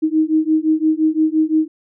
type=beating tone pair; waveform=sine; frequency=311.1 / 316.9 Hz; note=D#4 / D#4; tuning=0 / +32 cents; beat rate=5.8 Hz; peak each=-16 dBFS; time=0.02-1.68 s; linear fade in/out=20 ms; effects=none